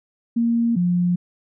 sine tone pair in turn, 233.1 / 176.8 Hz, A#3 / F3, 0 / +22 cents, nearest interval perfect fourth, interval 478 cents, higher first, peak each -16 dBFS, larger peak neither, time 0.36-0.76 / 0.76-1.16 s, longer neither, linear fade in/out 10 ms, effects none

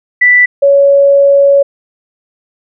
sine tone pair in turn, 1975.5 / 559.8 Hz, B6 / C#5, 0 / +17 cents, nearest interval octave + minor seventh, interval 2183 cents, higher first, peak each -3 dBFS, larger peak neither, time 0.21-0.46 / 0.62-1.63 s, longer second, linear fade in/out 10 ms, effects none

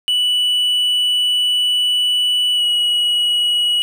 triangle tone with pitch glide, 2960 to 2918 Hz, F#7 to F#7, 0 to -25 cents, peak -12 dBFS, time 0.08-3.82 s, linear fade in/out 0 ms, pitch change -25 cents, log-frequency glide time 2.54-2.64 s, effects none

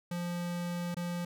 square tone with dropouts, 174.5 Hz, F3, 1 cent flat, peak -34 dBFS, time 0.11-1.25 s, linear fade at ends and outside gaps 5 ms, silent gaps 0.945-0.967 s, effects none

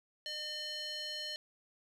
square tone with band-pass filter, 605 Hz, D#5, 49 cents flat, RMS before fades -41 dBFS, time 0.26-1.36 s, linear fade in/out 0 ms, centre 3800 Hz, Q 4.1, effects none

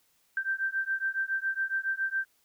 sine beating tone pair, 1563 / 1570.2 Hz, G6 / G6, -6 / +2 cents, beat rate 7.2 Hz, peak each -31 dBFS, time 0.37-2.25 s, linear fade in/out 2 ms, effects white hiss -69 dBFS RMS until 2.44 s

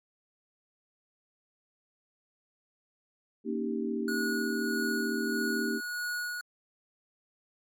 sine chord, Eb dominant seventh, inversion second, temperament equal, 233.1 / 277.2 / 311.1 / 392 Hz, Bb3 / Db4 / Eb4 / G4, 0 / 0 / 0 / 0 cents, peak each -33 / -38 / -36 / -35 dBFS, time 3.44-5.81 s, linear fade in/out 50 ms
square tone with tremolo, 1455 Hz, F#6, 29 cents flat, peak -32 dBFS, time 4.08-6.41 s, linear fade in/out 2 ms, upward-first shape sine, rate 1.6 Hz, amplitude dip 35%
effects AAC 64 kbps

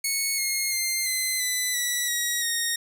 10% pulse tone with pitch steps, 2205 / 2152 / 2101 / 2050 / 2001 / 1953.1 / 1906.3 / 1860.6 Hz, C#7 / C7 / C7 / C7 / B6 / B6 / A#6 / A#6, -10 / +48 / +7 / -36 / +22 / -20 / +38 / -4 cents, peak -15 dBFS, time 0.04-2.76 s, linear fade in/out 5 ms, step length 340 ms, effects none

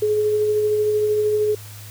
sine tone with tremolo, 423.4 Hz, G#4, 33 cents sharp, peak -15 dBFS, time 0.02-1.55 s, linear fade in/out 5 ms, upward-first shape sine, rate 13 Hz, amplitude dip 25%, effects added 104 Hz sine -37 dBFS peak until 1.9 s + white hiss -42 dBFS RMS until 1.9 s

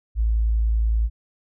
sine tone, 55.3 Hz, A1, 9 cents sharp, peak -17 dBFS, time 0.15-1.1 s, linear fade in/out 50 ms, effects none

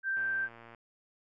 sine tone, 1568 Hz, G6, in tune, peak -29 dBFS, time 0.03-0.49 s, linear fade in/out 50 ms
click train, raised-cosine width 0.5 ms, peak -36 dBFS, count 68, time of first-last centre 0.17-0.748 s, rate 116 Hz
effects none

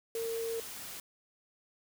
sine tone in noise, 456.9 Hz, A#4, 35 cents flat, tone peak -33 dBFS, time 0.15-0.6 s, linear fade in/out 2 ms, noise white, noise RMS -44 dBFS, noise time 0.15-1 s, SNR +8 dB, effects none

